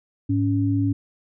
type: tone pair together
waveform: sine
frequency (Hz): 105.2 / 280.4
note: G#2 / C#4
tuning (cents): +23 / +20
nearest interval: octave + perfect fourth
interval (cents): 1697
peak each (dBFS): -21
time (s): 0.29-0.93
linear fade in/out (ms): 10
effects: none